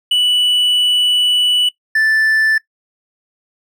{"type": "tone pair in turn", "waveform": "triangle", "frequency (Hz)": [2960, 1760], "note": ["F#7", "A6"], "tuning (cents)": [0, 0], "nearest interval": "major sixth", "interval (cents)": 900, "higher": "first", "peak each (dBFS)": -9, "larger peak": "neither", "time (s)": [[0.11, 1.69], [1.95, 2.58]], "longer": "first", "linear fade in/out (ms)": 5, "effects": ["noise-tail reverb RT60 0.1 s tail -19 dB re dry"]}